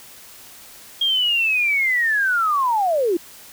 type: linear sweep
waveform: sine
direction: down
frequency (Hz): 3254 to 319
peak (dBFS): -16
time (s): 1.01-3.17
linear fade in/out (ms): 5
effects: white hiss -43 dBFS RMS until 3.52 s